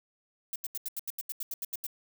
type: noise bursts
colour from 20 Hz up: violet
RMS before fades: -35 dBFS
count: 13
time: 0.53-1.866 s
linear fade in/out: 2 ms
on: 28 ms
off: 81 ms
effects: none